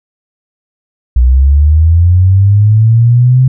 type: linear sweep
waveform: sine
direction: up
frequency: 59.5 to 130.8 Hz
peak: -3 dBFS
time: 1.16-3.48 s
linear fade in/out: 5 ms
effects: none